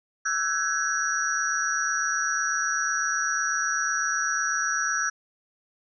sine tone cluster, 1337 / 1515 / 1663 / 5800 Hz, E6 / F#6 / G#6 / F#8, +24 / +40 / +2 / -35 cents, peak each -29 dBFS, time 0.25-5.1 s, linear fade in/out 10 ms, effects none

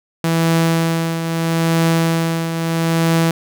sawtooth tone with tremolo, 164.81 Hz, E3, in tune, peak -8 dBFS, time 0.24-3.31 s, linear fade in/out 2 ms, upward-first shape triangle, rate 0.77 Hz, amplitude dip 60%, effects none

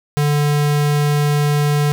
square tone, 146.83 Hz, D3, in tune, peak -14 dBFS, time 0.17-1.92 s, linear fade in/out 0 ms, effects none

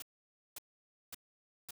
white noise bursts, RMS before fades -45 dBFS, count 4, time 0-1.708 s, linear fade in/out 2 ms, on 22 ms, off 540 ms, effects none

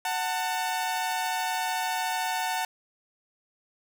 sawtooth tone pair together, 741.9 / 893 Hz, F#5 / A5, +4 / +25 cents, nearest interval minor third, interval 321 cents, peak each -26 dBFS, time 0.05-2.65 s, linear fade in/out 2 ms, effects none

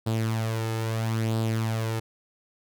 sawtooth tone with flanger, 112 Hz, A2, 31 cents sharp, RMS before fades -27 dBFS, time 0.06-2 s, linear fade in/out 10 ms, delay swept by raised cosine 0.23 to 2.33 ms, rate 0.76 Hz, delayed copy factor +0.55, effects none

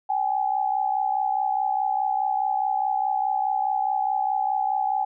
sine tone pair together, 774 / 838.8 Hz, G5 / G#5, -22 / +17 cents, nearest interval minor second, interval 139 cents, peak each -24 dBFS, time 0.09-5.05 s, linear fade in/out 10 ms, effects none

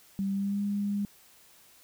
sine tone with pitch glide, 196 to 202.8 Hz, G3 to G#3, 0 to -41 cents, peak -27 dBFS, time 0.19-1.05 s, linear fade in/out 0 ms, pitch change +59 cents, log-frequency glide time 0.32-0.62 s, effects white hiss -58 dBFS RMS until 1.83 s

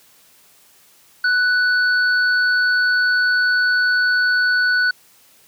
sine tone pair together, 1485 / 4450 Hz, F#6 / C#8, +6 / +6 cents, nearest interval octave + perfect fifth, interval 1900 cents, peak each -14 / -25 dBFS, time 1.24-4.91 s, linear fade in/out 5 ms, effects white hiss -52 dBFS RMS until 5.47 s + high-pass 80 Hz 12 dB/octave

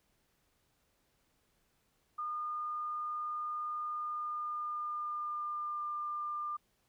sine tone with pitch glide, 1217 to 1197.5 Hz, D#6 to D6, -39 to +33 cents, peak -35 dBFS, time 2.18-6.57 s, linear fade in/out 10 ms, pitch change -28 cents, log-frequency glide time 3.85-5.88 s, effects pink hiss -75 dBFS RMS until 6.88 s

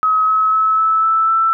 sine tone with pitch steps, 1276 / 1286.4 / 1296.8 / 1307.3 / 1317.9 / 1328.7 Hz, D#6 / E6 / E6 / E6 / E6 / E6, +43 / -43 / -29 / -15 / -1 / +13 cents, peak -11 dBFS, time 0.03-1.53 s, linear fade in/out 0 ms, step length 250 ms, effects none

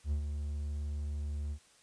triangle tone with ADSR envelope, 73.42 Hz, D2, in tune, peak -26 dBFS, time 0.04-1.59 s, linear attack 76 ms, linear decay 97 ms, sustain -6 dB, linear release 72 ms, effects white hiss -63 dBFS RMS until 1.82 s + resampled to 22050 Hz

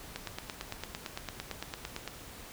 click train, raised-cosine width 0.2 ms, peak -19 dBFS, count 18, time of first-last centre 0.16-2.077 s, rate 8.87 Hz, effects pink hiss -48 dBFS RMS until 2.52 s

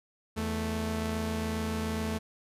sawtooth tone pair together, 82.41 / 220 Hz, E2 / A3, 0 / 0 cents, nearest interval octave + perfect fourth, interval 1700 cents, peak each -30 / -28 dBFS, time 0.36-2.19 s, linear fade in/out 20 ms, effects resampled to 32000 Hz

